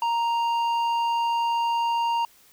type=tone with tanh clipping; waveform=triangle; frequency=932.3 Hz; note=A#5; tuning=in tune; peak=-23 dBFS; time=0.02-2.25 s; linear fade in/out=2 ms; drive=13 dB; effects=white hiss -56 dBFS RMS until 2.52 s